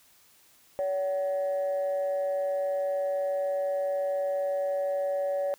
sine tone pair together, 567 / 755.4 Hz, C#5 / F#5, +39 / +36 cents, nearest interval perfect fourth, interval 497 cents, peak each -25 / -35 dBFS, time 0.79-5.54 s, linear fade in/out 0 ms, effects tanh soft clip ceiling -22 dBFS + white hiss -60 dBFS RMS until 5.58 s

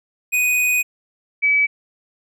square / sine tone pair in turn, 2489 / 2289 Hz, D#7 / D7, 0 / -45 cents, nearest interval minor second, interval 145 cents, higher first, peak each -16 / -13 dBFS, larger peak second, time 0.32-0.83 / 1.42-1.67 s, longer first, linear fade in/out 20 ms, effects none

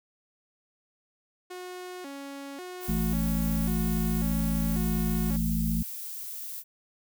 sawtooth tone with vibrato, 317.9 Hz, D#4, 37 cents sharp, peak -34 dBFS, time 1.5-5.37 s, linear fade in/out 10 ms, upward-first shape square, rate 0.92 Hz, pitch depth 230 cents each way
violet noise, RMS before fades -38 dBFS, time 2.8-6.64 s, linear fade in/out 50 ms
harmonic tone, 55 Hz, A1, in tune, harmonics 1 / 3 / 4, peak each -29 / -29 / -29 dBFS, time 2.88-5.83 s, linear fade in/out 10 ms
effects none

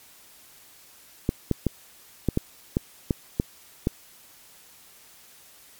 clicks, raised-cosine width 3 ms, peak -8 dBFS, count 9, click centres 1.291 / 1.513 / 1.667 / 2.287 / 2.374 / 2.769 / 3.108 / 3.399 / 3.871 s, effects white hiss -52 dBFS RMS until 5.79 s + MP3 96 kbps

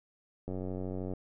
click train, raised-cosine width 2 ms, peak -25 dBFS, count 62, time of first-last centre 0.48-1.136 s, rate 93 Hz, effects none

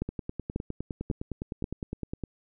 two click trains, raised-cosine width 3 ms, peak -16 / -20 dBFS, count 4 / 22, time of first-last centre 0.02-1.642 / 0.09-2.237 s, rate 1.85 / 9.78 Hz, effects none

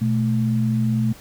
sine tone pair together, 122.2 / 218 Hz, B2 / A3, -18 / -16 cents, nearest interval minor seventh, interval 1002 cents, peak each -20 dBFS, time 0.01-1.13 s, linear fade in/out 10 ms, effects pink hiss -45 dBFS RMS until 1.2 s

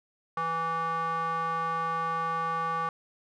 square tone with band-pass filter, 164.81 Hz, E3, in tune, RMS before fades -30 dBFS, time 0.37-2.89 s, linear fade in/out 2 ms, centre 1100 Hz, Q 5.3, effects none

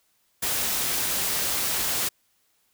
white noise, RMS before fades -26 dBFS, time 0.42-2.09 s, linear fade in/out 10 ms, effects white hiss -68 dBFS RMS until 2.73 s

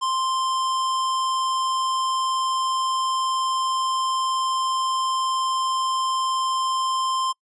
square tone, 1046.5 Hz, C6, in tune, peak -22 dBFS, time 0.01-7.33 s, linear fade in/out 20 ms, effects noise-tail reverb RT60 0.1 s tail -26 dB re dry + resampled to 22050 Hz

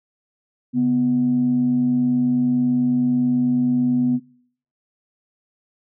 sine tone pair together, 138.59 / 247.7 Hz, C#3 / B3, 0 / +5 cents, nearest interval minor seventh, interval 1005 cents, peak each -26 / -15 dBFS, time 0.73-4.2 s, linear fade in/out 50 ms, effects noise-tail reverb RT60 0.6 s tail -22 dB re dry + tanh soft clip ceiling -10 dBFS

